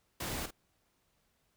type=noise with echo; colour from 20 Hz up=pink; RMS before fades=-38 dBFS; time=0.2-0.46 s; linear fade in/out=5 ms; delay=48 ms; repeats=1; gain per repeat=-10 dB; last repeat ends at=0.508 s; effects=pink hiss -75 dBFS RMS until 1.56 s